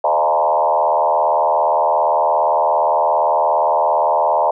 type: tone with frequency modulation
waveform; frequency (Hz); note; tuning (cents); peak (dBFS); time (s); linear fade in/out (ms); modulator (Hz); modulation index
sine; 767; G5; -38; -12; 0.04-4.51; 5; 77.4; 2.8
effects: none